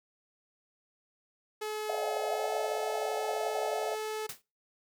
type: tone with pitch glide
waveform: sawtooth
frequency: 427.9 to 432.4 Hz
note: A4 to A4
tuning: -48 to -30 cents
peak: -30 dBFS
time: 1.61-4.27 s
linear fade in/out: 10 ms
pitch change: +18 cents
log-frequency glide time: 2.31-2.48 s
type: band-pass noise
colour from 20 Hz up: pink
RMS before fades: -35 dBFS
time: 1.89-3.95 s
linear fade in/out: 2 ms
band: 540 to 800 Hz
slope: 96 dB/octave
type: noise with exponential decay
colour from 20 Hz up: white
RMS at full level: -35 dBFS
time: 4.29-4.42 s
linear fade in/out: 5 ms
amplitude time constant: 28 ms
effects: noise-tail reverb RT60 0.3 s tail -23 dB re dry